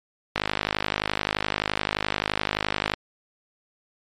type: click train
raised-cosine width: 0.3 ms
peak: -6 dBFS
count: 134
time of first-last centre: 0.36-2.938 s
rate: 51.6 Hz
effects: MP3 64 kbps